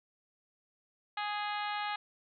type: harmonic tone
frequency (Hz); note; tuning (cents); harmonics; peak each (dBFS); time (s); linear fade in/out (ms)
415.3; G#4; 0; 2 / 3 / 4 / 5 / 6 / 7 / 8 / 9 / 10; -36 / -40 / -42 / -44 / -46 / -47 / -48 / -49 / -50; 1.17-1.96; 5
effects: none